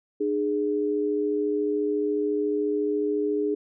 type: tone pair together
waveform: sine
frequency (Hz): 301.2 / 415.3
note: D4 / G#4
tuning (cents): +44 / 0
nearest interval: tritone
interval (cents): 556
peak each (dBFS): -27 / -24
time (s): 0.2-3.55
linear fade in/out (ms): 10
effects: none